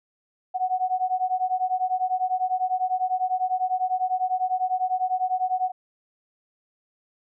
sine beating tone pair, 736 / 746 Hz, F#5 / F#5, -9 / +14 cents, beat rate 10 Hz, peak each -25 dBFS, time 0.54-5.72 s, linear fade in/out 20 ms, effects none

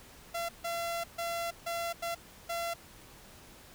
sawtooth tone bursts at uneven times, 680 Hz, F5, 46 cents flat, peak -29 dBFS, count 6, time 0.34-0.49 / 0.64-1.04 / 1.18-1.51 / 1.66-1.93 / 2.02-2.15 / 2.49-2.74 s, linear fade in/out 10 ms, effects pink hiss -54 dBFS RMS until 3.74 s

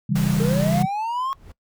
sine chord, C# diminished, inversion none, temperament just, 138.59 / 166.31 / 199.57 Hz, C#3 / E3 / G3, 0 / +16 / +31 cents, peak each -22 dBFS, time 0.09-0.86 s, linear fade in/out 10 ms
pink noise, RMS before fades -31 dBFS, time 0.15-0.83 s, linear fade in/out 10 ms
triangle linear sweep, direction up, 440 to 1096 Hz, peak -21 dBFS, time 0.4-1.33 s, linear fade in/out 0 ms
brown noise with exponential growth, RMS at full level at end -37 dBFS, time 1.11-1.52 s, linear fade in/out 5 ms, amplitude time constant 87 ms
effects noise-tail reverb RT60 0.1 s tail -20 dB re dry

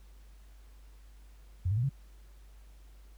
sine tone with pitch steps, 90.6 / 104.07 / 119.55 / 137.32 Hz, F#2 / G#2 / A#2 / C#3, -36 / +4 / +44 / -16 cents, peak -26 dBFS, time 1.65-1.894 s, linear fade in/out 10 ms, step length 61 ms, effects added 50 Hz sine -51 dBFS peak until 3.17 s + pink hiss -66 dBFS RMS until 3.17 s

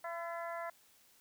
harmonic tone with a mistuned harmonic, 337.6 Hz, E4, 41 cents sharp, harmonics 2 / 3 / 4 / 5 / 6, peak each -41 / -45 / -47 / -49 / -51 dBFS, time 0.04-0.7 s, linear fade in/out 5 ms, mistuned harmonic 5, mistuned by +31 cents, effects white hiss -66 dBFS RMS until 1.2 s

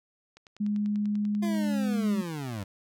click train, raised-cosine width 0.2 ms, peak -33 dBFS, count 18, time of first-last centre 0.37-2.037 s, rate 10.2 Hz
sine tone, 207.7 Hz, G#3, in tune, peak -25 dBFS, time 0.6-2.22 s, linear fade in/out 10 ms
25% pulse linear sweep, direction down, 348.2 to 93.3 Hz, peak -29 dBFS, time 1.42-2.64 s, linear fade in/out 10 ms
effects none

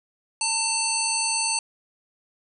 harmonic tone with a mistuned harmonic, 895 Hz, A5, 29 cents sharp, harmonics 1 / 3 / 5 / 7 / 9 / 10, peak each -30 / -30 / -28 / -30 / -30 / -28 dBFS, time 0.41-1.59 s, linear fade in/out 2 ms, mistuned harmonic 7, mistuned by -30 cents, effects none

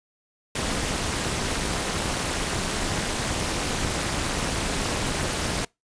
pink noise with amplitude modulation, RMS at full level -23 dBFS, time 0.55-5.65 s, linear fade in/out 5 ms, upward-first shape sine, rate 235 Hz, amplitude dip 80%, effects noise-tail reverb RT60 0.2 s tail -25 dB re dry + resampled to 22050 Hz

